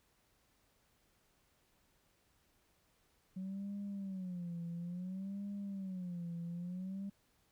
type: tone with vibrato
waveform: sine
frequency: 185 Hz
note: F#3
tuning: in tune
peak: -38 dBFS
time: 3.36-7.1 s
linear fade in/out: 10 ms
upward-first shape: sine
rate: 0.58 Hz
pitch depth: 150 cents each way
effects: tanh soft clip ceiling -37 dBFS + pink hiss -74 dBFS RMS until 7.51 s